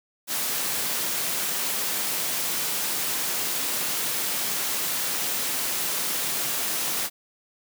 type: high-pass noise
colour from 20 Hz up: white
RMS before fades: -27 dBFS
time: 0.27-7.1 s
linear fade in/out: 50 ms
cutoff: 130 Hz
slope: 24 dB/octave
effects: none